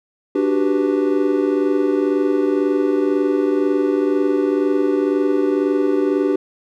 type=chord; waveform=triangle; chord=G major seventh; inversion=second; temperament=equal; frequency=293.7 / 370 / 392 / 493.9 Hz; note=D4 / F#4 / G4 / B4; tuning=0 / 0 / 0 / 0 cents; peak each=-17 / -20 / -17 / -23 dBFS; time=0.35-6.36 s; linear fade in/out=5 ms; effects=none